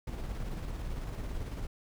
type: noise with tremolo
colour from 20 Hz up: brown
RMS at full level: -36 dBFS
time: 0.07-1.67 s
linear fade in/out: 5 ms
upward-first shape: square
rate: 18 Hz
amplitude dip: 30%
effects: none